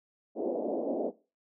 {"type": "band-pass noise", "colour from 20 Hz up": "white", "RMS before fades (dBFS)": -32, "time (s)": [0.35, 1.12], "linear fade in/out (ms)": 50, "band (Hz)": [230, 650], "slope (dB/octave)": 48, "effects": ["noise-tail reverb RT60 0.3 s tail -18 dB re dry"]}